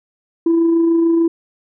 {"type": "tone with amplitude modulation", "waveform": "sine", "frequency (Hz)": 332.9, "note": "E4", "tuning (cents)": 17, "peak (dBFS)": -8, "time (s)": [0.46, 1.28], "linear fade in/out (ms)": 5, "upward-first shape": "sine", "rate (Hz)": 26.8, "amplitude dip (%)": 30, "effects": ["tanh soft clip ceiling -8 dBFS"]}